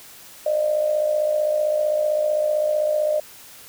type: tone with amplitude modulation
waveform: sine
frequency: 608 Hz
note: D#5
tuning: 40 cents flat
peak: -15 dBFS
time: 0.46-3.2 s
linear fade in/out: 5 ms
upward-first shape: sine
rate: 55.6 Hz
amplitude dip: 60%
effects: white hiss -44 dBFS RMS until 3.68 s